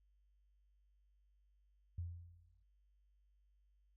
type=tone with exponential decay; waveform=sine; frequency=86.1 Hz; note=F2; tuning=24 cents flat; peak=-38 dBFS; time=1.98-2.63 s; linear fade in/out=5 ms; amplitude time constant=140 ms; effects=added 50 Hz sine -70 dBFS peak until 3.96 s